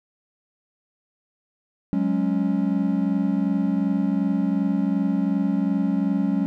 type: chord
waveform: triangle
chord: F# suspended second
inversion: none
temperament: equal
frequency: 185 / 207.7 / 277.2 Hz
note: F#3 / G#3 / C#4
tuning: 0 / 0 / 0 cents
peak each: -22 dBFS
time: 1.93-6.46 s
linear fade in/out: 0 ms
effects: none